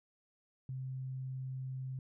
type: tone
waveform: sine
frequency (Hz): 130.81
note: C3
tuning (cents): 0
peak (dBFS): -38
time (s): 0.69-1.99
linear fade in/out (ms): 2
effects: none